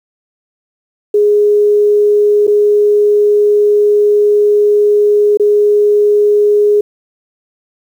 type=tone with dropouts; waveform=sine; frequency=415.3 Hz; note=G#4; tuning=in tune; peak=-6 dBFS; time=1.14-6.81 s; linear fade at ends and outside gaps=5 ms; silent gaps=2.469-2.477 / 5.373-5.397 s; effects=7-bit